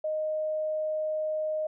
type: tone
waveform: sine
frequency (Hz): 620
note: D#5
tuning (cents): -6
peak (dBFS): -27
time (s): 0.04-1.67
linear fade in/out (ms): 5
effects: none